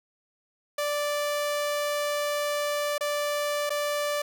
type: tone with dropouts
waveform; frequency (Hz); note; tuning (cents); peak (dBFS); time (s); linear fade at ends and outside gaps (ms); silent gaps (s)
sawtooth; 586; D5; -4; -22; 0.78-4.22; 5; 2.981-3.008 / 3.695-3.703
effects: none